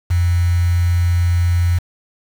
sine tone with quantisation, 87.1 Hz, F2, 4 cents flat, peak -12 dBFS, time 0.1-1.79 s, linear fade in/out 10 ms, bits 5, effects none

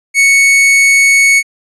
45% pulse tone, 2217 Hz, C#7, in tune, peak -5 dBFS, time 0.14-1.43 s, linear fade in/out 50 ms, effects resampled to 24000 Hz

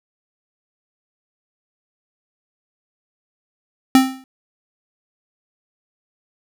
square tone with exponential decay, 262.6 Hz, C4, 6 cents sharp, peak -6 dBFS, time 3.95-4.24 s, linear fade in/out 1 ms, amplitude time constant 62 ms, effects none

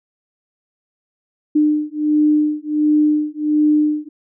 sine beating tone pair, 300.8 / 302.2 Hz, D4 / D4, +42 / +50 cents, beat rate 1.4 Hz, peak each -16 dBFS, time 1.55-4.09 s, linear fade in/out 10 ms, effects none

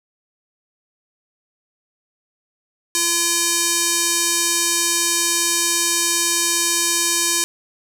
square tone with band-pass filter, 341.2 Hz, F4, 40 cents flat, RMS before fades -19 dBFS, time 2.95-7.44 s, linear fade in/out 0 ms, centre 7700 Hz, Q 1.4, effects none

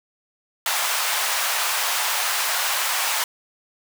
pink high-pass noise, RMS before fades -23 dBFS, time 0.66-3.24 s, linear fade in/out 2 ms, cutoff 770 Hz, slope 24 dB/octave, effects none

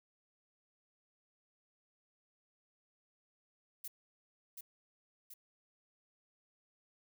violet noise with echo, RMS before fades -44 dBFS, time 3.84-3.88 s, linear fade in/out 5 ms, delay 730 ms, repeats 2, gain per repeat -4 dB, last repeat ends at 5.34 s, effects none

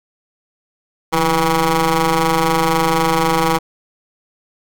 15% pulse ring-modulated tone, 159.5 Hz, D#3, 43 cents sharp, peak -4 dBFS, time 1.12-3.59 s, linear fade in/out 20 ms, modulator 650 Hz, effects none

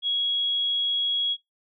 sine tone, 3322 Hz, G#7, in tune, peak -22 dBFS, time 0.02-1.37 s, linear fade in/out 50 ms, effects noise-tail reverb RT60 0.2 s tail -25 dB re dry

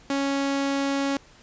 sawtooth tone, 276.9 Hz, C#4, 2 cents flat, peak -19 dBFS, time 0.1-1.17 s, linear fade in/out 2 ms, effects pink hiss -53 dBFS RMS until 1.42 s + resampled to 16000 Hz

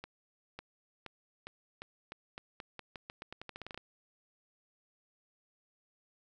accelerating click train, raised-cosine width 0.3 ms, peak -27 dBFS, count 21, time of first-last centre 0.04-3.776 s, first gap 550 ms, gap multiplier 0.86, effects none

